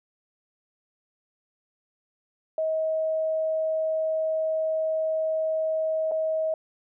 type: tone with dropouts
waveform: sine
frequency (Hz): 635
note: D#5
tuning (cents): +35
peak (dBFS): -23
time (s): 2.58-6.54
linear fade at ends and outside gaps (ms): 2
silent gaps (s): 6.113-6.118
effects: none